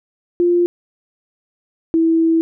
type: tone pair in turn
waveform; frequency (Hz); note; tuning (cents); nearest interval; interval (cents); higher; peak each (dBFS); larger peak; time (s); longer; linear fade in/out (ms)
sine; 349.2 / 327.2; F4 / E4; 0 / -13; minor second; 113; first; -11; neither; 0.4-0.66 / 1.94-2.41; second; 0
effects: none